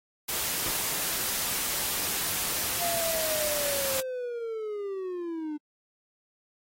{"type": "noise", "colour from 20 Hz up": "white", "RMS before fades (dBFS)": -30, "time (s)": [0.28, 4.01], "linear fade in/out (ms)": 10}
{"type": "noise with exponential decay", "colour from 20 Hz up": "pink", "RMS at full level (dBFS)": -31, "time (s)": [0.66, 0.88], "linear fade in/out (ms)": 5, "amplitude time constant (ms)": 47}
{"type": "linear sweep", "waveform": "triangle", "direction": "down", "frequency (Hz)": [698.5, 295], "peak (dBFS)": -29, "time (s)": [2.8, 5.58], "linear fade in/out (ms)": 20}
{"effects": ["AAC 48 kbps"]}